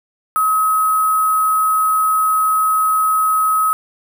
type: tone with sample-and-hold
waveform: sine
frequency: 1277 Hz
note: D#6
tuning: 45 cents sharp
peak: -12 dBFS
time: 0.36-3.73 s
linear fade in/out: 0 ms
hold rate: 11025 Hz
effects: none